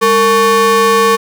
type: ring-modulated tone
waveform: square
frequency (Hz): 329.6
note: E4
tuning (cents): 0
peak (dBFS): -5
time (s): 0.01-1.17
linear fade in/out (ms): 20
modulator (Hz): 787
effects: none